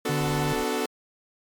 sawtooth chord, B minor seventh, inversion none, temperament equal with one note detuned, 250.7 / 293.7 / 370 / 440 Hz, B3 / D4 / F#4 / A4, +26 / 0 / 0 / 0 cents, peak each -27 / -28 / -28 / -24 dBFS, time 0.05-0.86 s, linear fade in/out 5 ms
harmonic tone, 146.83 Hz, D3, in tune, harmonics 1 / 3 / 5 / 7 / 8, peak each -26 / -36 / -40 / -43 / -44 dBFS, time 0.09-0.53 s, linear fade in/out 5 ms
brown noise, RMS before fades -40 dBFS, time 0.2-0.64 s, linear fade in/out 10 ms
effects MP3 96 kbps

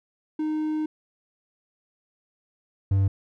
triangle tone pair in turn, 308.8 / 97.47 Hz, D#4 / G2, -13 / -9 cents, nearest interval octave + minor sixth, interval 1996 cents, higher first, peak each -22 / -16 dBFS, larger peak second, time 0.39-0.86 / 2.91-3.08 s, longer first, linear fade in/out 5 ms, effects none

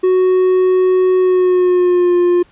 triangle tone with pitch glide, 370 to 352.9 Hz, F#4 to F4, 0 to +18 cents, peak -7 dBFS, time 0.03-2.43 s, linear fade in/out 10 ms, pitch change -82 cents, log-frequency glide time 1.19-2.16 s, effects pink hiss -50 dBFS RMS until 2.51 s + resampled to 8000 Hz

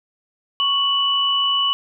sine tone pair together, 1110 / 2963 Hz, C#6 / F#7, +2 / +2 cents, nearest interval octave + perfect fourth, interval 1700 cents, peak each -22 / -17 dBFS, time 0.6-1.73 s, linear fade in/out 0 ms, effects none

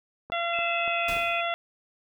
click train, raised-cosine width 1 ms, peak -27 dBFS, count 4, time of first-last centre 0.3-1.167 s, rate 3.46 Hz
harmonic tone, 683 Hz, F5, 39 cents flat, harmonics 1 / 2 / 3 / 4 / 5, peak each -29 / -32 / -34 / -35 / -36 dBFS, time 0.32-1.54 s, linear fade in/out 0 ms
sine tone with pitch glide, 2618 to 2508 Hz, E7 to D#7, -13 to +13 cents, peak -29 dBFS, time 0.53-1.41 s, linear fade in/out 5 ms, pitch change -74 cents, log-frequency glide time 0.63-1.15 s
pink noise with exponential decay, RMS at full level -34 dBFS, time 1.08-1.53 s, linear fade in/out 5 ms, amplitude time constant 97 ms
effects none

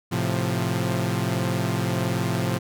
sawtooth chord, F major, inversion first, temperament equal with one note detuned, 110 / 131.42 / 174.61 Hz, A2 / C3 / F3, 0 / +8 / 0 cents, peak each -23 dBFS, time 0.11-2.59 s, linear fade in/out 20 ms, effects none

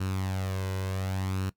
sawtooth tone with flanger, 94.9 Hz, F#2, 44 cents sharp, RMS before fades -31 dBFS, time 0-1.5 s, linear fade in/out 10 ms, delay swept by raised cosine 0.72 to 2.02 ms, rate 0.68 Hz, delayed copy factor +0.55, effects noise-tail reverb RT60 0.1 s tail -19 dB re dry

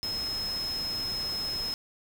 sine tone in noise, 5160 Hz, E8, 38 cents flat, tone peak -30 dBFS, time 0.03-1.74 s, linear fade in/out 0 ms, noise pink, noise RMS -41 dBFS, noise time 0.03-1.74 s, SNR +8 dB, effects none

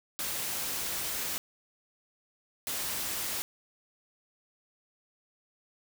white noise bursts at uneven times, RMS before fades -34 dBFS, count 2, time 0.19-1.38 / 2.67-3.42 s, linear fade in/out 0 ms, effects none

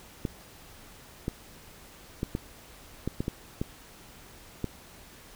clicks, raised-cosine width 3 ms, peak -16 dBFS, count 9, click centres 0.252 / 1.281 / 2.231 / 2.351 / 3.076 / 3.205 / 3.281 / 3.615 / 4.643 s, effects pink hiss -51 dBFS RMS until 5.35 s

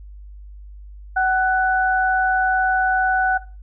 sine tone pair together, 753 / 1488.7 Hz, F#5 / F#6, +30 / +10 cents, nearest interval octave, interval 1180 cents, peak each -18 dBFS, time 1.16-3.38 s, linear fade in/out 10 ms, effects noise-tail reverb RT60 0.3 s tail -17 dB re dry + added 50 Hz sine -36 dBFS peak until 3.62 s

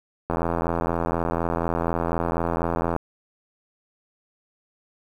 click train, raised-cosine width 1 ms, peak -10 dBFS, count 225, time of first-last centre 0.3-2.963 s, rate 84.1 Hz, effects 8-bit

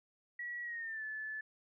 sine tone with pitch glide, 1927 to 1736.7 Hz, B6 to A6, -43 to -23 cents, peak -39 dBFS, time 0.39-1.41 s, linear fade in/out 5 ms, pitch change -180 cents, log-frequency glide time 0.63-1.04 s, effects none

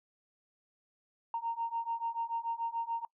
sine beating tone pair, 920 / 926.9 Hz, A#5 / A#5, -23 / -10 cents, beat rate 6.9 Hz, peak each -36 / -35 dBFS, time 1.34-3.05 s, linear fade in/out 2 ms, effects noise-tail reverb RT60 0.1 s tail -23 dB re dry + tanh soft clip ceiling -25 dBFS

